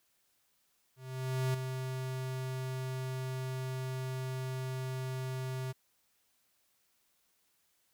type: tone with ADSR envelope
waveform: square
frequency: 130 Hz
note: C3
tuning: 11 cents flat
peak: -29 dBFS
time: 0.96-5.73 s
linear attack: 580 ms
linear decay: 8 ms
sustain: -7 dB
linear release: 22 ms
effects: white hiss -74 dBFS RMS until 7.93 s